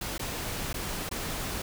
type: noise with dropouts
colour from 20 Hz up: pink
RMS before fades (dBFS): -34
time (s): 0.01-1.62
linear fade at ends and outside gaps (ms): 5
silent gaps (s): 0.18-0.193 / 0.73-0.741 / 1.092-1.112
effects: none